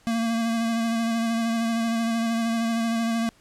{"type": "tone with vibrato", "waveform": "square", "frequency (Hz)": 228.9, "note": "A#3", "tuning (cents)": -31, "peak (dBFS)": -23, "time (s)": [0.07, 3.29], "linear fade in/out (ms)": 0, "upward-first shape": "sine", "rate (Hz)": 13, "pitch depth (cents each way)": 23, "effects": ["pink hiss -58 dBFS RMS until 3.4 s", "low-pass 10000 Hz 12 dB/octave"]}